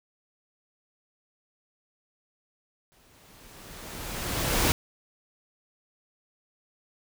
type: noise with exponential growth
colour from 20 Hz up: pink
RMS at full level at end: -22 dBFS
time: 2.92-4.72 s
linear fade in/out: 0 ms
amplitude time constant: 390 ms
effects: none